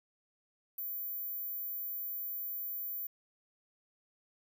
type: tone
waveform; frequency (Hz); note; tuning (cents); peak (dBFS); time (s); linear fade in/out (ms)
sine; 14290; A9; +26; -35; 0.78-3.07; 5
effects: tanh soft clip ceiling -33 dBFS + 11-bit

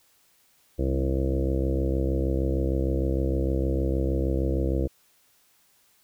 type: harmonic tone with a mistuned harmonic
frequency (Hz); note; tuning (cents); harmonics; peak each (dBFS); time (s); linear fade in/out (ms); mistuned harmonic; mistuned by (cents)
66.5; C2; +29; 1 / 2 / 3 / 4 / 5 / 6 / 7 / 8 / 9 / 10; -25 / -31 / -37 / -34 / -30 / -40 / -33 / -34 / -43 / -48; 0.78-4.88; 20; 3; -22
effects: white hiss -63 dBFS RMS until 6.03 s

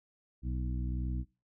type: harmonic tone with a mistuned harmonic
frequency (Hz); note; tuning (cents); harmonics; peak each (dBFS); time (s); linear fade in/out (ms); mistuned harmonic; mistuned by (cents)
61.8; B1; +2; 1 / 2 / 3 / 4 / 5; -33 / -39 / -43 / -45 / -47; 0.42-1.25; 50; 5; +34
effects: noise-tail reverb RT60 0.3 s tail -22 dB re dry

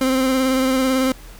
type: tone with vibrato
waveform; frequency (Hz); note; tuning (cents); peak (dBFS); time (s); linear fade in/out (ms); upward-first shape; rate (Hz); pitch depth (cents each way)
30% pulse; 261.6; C4; 0; -13; 0.01-1.12; 2; sine; 18; 26
effects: added 41 Hz sine -38 dBFS peak until 1.39 s + pink hiss -44 dBFS RMS until 1.39 s

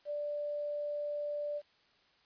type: tone with quantisation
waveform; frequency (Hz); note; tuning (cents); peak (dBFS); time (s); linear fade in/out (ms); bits
sine; 587.3; D5; 0; -34; 0.05-1.62; 50; 10
effects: white hiss -68 dBFS RMS until 2.25 s + resampled to 11025 Hz

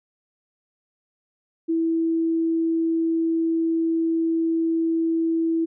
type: tone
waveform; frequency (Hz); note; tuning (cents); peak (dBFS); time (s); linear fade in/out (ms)
sine; 328.1; E4; -8; -19; 1.68-5.66; 20
effects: none

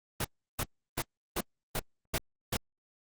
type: noise bursts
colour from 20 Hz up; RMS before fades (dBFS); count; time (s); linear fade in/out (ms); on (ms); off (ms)
pink; -31; 7; 0.2-2.569; 5; 47; 340
effects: Opus 24 kbps

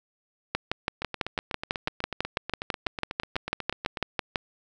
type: two click trains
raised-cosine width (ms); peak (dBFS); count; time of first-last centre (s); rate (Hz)
0.3; -16 / -9; 25 / 24; 1.02-3.972 / 0.55-4.358; 8.13 / 6.04
effects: none

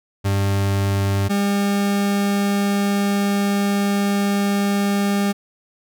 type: tone pair in turn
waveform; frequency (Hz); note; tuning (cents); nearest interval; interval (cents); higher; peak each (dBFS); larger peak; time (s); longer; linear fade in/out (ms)
40% pulse; 98.9 / 200.9; G2 / G3; +16 / +43; octave; 1227; second; -16; neither; 0.24-1.29 / 1.29-5.33; second; 20
effects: none

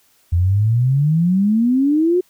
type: exponential sweep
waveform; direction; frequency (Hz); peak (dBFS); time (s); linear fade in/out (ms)
sine; up; 83.3 to 370; -12; 0.32-2.21; 10
effects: white hiss -57 dBFS RMS until 2.29 s

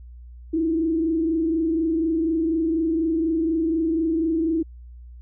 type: tone with frequency modulation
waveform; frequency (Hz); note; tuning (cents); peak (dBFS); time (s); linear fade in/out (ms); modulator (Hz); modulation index
sine; 324.8; E4; -26; -19; 0.53-4.63; 10; 24.1; 0.61
effects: added 60 Hz sine -39 dBFS peak until 5.21 s

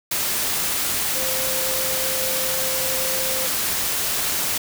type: tone in noise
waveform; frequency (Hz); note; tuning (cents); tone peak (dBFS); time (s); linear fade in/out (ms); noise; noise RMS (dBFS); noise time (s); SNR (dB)
sine; 523; C5; -1; -29; 1.15-3.47; 5; white; -23; 0.11-4.58; -9
effects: none

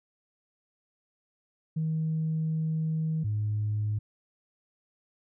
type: tone pair in turn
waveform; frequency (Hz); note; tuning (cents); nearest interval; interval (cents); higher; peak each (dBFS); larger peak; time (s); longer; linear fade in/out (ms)
sine; 158.7 / 105.67; D#3 / G#2; +35 / +30; perfect fifth; 705; first; -25; neither; 1.76-3.24 / 3.24-3.99; first; 10
effects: tanh soft clip ceiling -22 dBFS

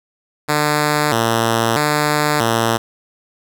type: tone with vibrato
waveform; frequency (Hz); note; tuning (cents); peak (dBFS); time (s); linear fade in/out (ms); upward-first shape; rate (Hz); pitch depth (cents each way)
5% pulse; 130.81; C3; 0; -3; 0.48-2.78; 20; square; 0.78; 230
effects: none

